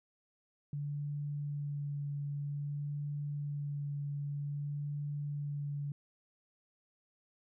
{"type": "tone with vibrato", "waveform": "sine", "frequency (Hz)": 144.5, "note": "D3", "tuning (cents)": -28, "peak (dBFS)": -35, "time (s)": [0.73, 5.92], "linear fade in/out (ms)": 2, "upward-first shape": "sine", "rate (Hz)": 0.52, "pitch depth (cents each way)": 13, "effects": []}